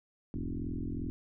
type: tone with frequency modulation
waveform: sine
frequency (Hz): 116.54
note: A#2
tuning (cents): 0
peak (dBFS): -33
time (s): 0.34-1.1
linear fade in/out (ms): 0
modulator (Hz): 42.7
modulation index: 4.7
effects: none